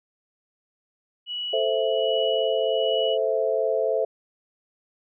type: tone with tremolo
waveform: sine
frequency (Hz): 2936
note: F#7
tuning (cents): -14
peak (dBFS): -27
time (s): 1.26-3.18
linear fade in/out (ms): 50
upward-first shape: sine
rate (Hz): 1.3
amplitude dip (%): 55
type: chord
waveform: sine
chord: A minor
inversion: none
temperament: equal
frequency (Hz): 440 / 523.3 / 659.3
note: A4 / C5 / E5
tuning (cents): 0 / 0 / 0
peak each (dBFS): -25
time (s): 1.53-4.05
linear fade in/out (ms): 5
effects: none